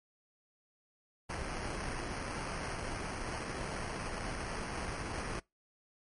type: noise with sample-and-hold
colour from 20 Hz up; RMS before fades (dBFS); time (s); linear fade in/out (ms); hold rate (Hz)
pink; -39; 1.29-5.4; 10; 3675
effects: noise-tail reverb RT60 0.2 s tail -25 dB re dry + MP3 48 kbps